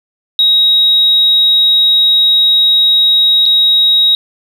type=tone with dropouts; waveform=sine; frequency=3800 Hz; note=A#7; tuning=33 cents sharp; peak=-5 dBFS; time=0.39-4.15 s; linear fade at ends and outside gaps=1 ms; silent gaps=3.456-3.461 s; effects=tanh soft clip ceiling -1 dBFS